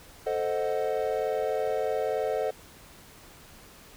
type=chord; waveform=triangle; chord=A diminished seventh; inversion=none; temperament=equal; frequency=440 / 523.3 / 622.3 / 740 Hz; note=A4 / C5 / Eb5 / Gb5; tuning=0 / 0 / 0 / 0 cents; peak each=-28 / -29 / -30 / -32 dBFS; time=0.26-2.51 s; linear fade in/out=10 ms; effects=pink hiss -51 dBFS RMS until 3.96 s